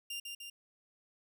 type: tone with echo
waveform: sawtooth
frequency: 2794 Hz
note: F7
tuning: in tune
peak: -35 dBFS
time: 0.1-0.2 s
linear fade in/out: 5 ms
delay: 150 ms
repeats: 2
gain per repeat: -3 dB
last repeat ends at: 0.5 s
effects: none